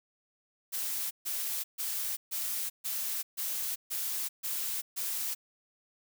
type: noise bursts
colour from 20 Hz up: blue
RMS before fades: -34 dBFS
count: 9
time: 0.72-5.35 s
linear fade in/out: 20 ms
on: 390 ms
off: 140 ms
effects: none